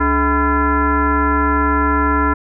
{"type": "tone with frequency modulation", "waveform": "sine", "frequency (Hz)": 646, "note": "E5", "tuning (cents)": -35, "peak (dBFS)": -12, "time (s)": [0, 2.34], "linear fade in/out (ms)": 10, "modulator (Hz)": 358, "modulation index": 2.6, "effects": []}